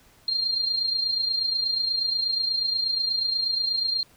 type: tone with amplitude modulation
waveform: sine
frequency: 4197 Hz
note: C8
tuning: 5 cents sharp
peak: -20 dBFS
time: 0.28-4.03 s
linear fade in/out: 2 ms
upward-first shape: sine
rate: 28.3 Hz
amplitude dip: 55%
effects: pink hiss -57 dBFS RMS until 4.16 s